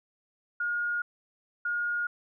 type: tone pair in turn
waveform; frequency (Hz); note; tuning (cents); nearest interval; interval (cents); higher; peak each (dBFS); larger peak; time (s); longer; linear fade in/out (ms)
sine; 1429 / 1429; F6 / F6; +39 / +39; unison; 0; neither; -27; neither; 0.6-1.02 / 1.65-2.07; neither; 5
effects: none